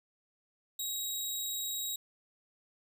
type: tone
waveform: 15% pulse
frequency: 3818 Hz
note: A#7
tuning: 41 cents sharp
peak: -27 dBFS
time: 0.79-1.96 s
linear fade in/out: 5 ms
effects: none

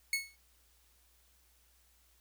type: tone with exponential decay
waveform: sawtooth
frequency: 2197 Hz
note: C#7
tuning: 16 cents flat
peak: -24 dBFS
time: 0.13-0.36 s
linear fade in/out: 2 ms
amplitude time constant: 48 ms
effects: added 60 Hz sine -69 dBFS peak until 2.2 s + white hiss -69 dBFS RMS until 2.2 s

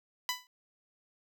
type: tone with exponential decay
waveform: 10% pulse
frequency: 996 Hz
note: B5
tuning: 14 cents sharp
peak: -19 dBFS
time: 0.29-0.47 s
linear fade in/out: 1 ms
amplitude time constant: 39 ms
effects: none

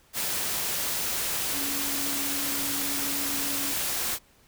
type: tone in noise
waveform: sine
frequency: 280.9 Hz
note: C#4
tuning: 23 cents sharp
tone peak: -36 dBFS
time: 1.52-3.75 s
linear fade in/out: 50 ms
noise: white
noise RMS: -29 dBFS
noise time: 0.13-4.19 s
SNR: -10 dB
effects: pink hiss -60 dBFS RMS until 4.47 s

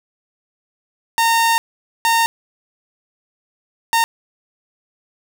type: tone bursts at uneven times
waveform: sawtooth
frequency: 917 Hz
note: A#5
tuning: 29 cents flat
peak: -9 dBFS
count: 3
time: 1.18-1.58 / 2.05-2.26 / 3.93-4.04 s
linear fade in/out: 0 ms
effects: none

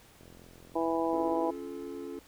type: click train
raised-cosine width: 2 ms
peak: -40 dBFS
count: 50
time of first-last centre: 0.21-1.344 s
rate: 43.2 Hz
type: harmonic tone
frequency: 164.81 Hz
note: E3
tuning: in tune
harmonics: 2 / 3 / 4 / 5 / 6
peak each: -31 / -33 / -34 / -35 / -36 dBFS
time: 0.75-1.51 s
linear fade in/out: 10 ms
type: chord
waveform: triangle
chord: Db augmented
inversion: none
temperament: just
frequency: 277.2 / 346.5 / 433.1 Hz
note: Db4 / F4 / A4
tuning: 0 / -14 / -27 cents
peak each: -40 dBFS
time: 1.13-2.19 s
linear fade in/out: 0 ms
effects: pink hiss -58 dBFS RMS until 2.27 s

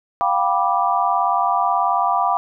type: chord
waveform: sine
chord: G dominant seventh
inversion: third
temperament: just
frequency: 705.6 / 784 / 980 / 1176 Hz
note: F5 / G5 / B5 / D6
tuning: +18 / 0 / -14 / +2 cents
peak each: -21 dBFS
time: 0.21-2.37 s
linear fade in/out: 0 ms
effects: none

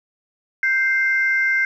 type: tone pair together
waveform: sine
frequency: 1568 / 2093 Hz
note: G6 / C7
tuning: 0 / 0 cents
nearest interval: perfect fourth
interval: 500 cents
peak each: -18 dBFS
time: 0.63-1.65 s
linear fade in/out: 2 ms
effects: tanh soft clip ceiling -8 dBFS + 9-bit

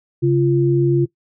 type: tone pair together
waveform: sine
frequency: 137 / 345.2 Hz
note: C#3 / F4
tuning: -20 / -20 cents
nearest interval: octave + major third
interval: 1600 cents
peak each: -15 dBFS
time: 0.22-1.06 s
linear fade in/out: 20 ms
effects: noise-tail reverb RT60 0.1 s tail -19 dB re dry

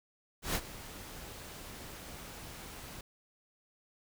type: noise with ADSR envelope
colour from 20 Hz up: pink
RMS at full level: -31 dBFS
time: 0.42-3.01 s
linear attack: 130 ms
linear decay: 51 ms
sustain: -16 dB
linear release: 3 ms
effects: none

